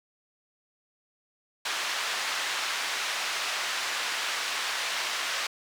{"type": "band-pass noise", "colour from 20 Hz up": "pink", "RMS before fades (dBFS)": -31, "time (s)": [1.65, 5.47], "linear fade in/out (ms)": 5, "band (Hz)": [1200, 5500], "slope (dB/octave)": 12, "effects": []}